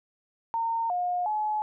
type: tone with pitch steps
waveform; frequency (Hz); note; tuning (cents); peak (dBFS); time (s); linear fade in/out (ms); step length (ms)
sine; 915 / 715 / 852; A#5 / F5 / G#5; -32 / +41 / +44; -25; 0.54-1.62; 0; 360
effects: none